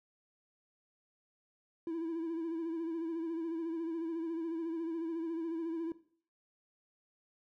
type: tone with vibrato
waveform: triangle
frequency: 329.6 Hz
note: E4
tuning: in tune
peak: -32 dBFS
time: 1.87-5.92 s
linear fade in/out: 2 ms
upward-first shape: sine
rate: 14 Hz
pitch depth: 53 cents each way
effects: noise-tail reverb RT60 0.5 s tail -18 dB re dry + tanh soft clip ceiling -29 dBFS